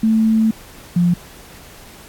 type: tone pair in turn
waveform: sine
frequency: 221.3 / 174.87 Hz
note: A3 / F3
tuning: +10 / +3 cents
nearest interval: major third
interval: 407 cents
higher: first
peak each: -11 dBFS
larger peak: neither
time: 0.03-0.51 / 0.96-1.14 s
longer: first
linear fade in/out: 5 ms
effects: pink hiss -41 dBFS RMS until 2.08 s + AAC 64 kbps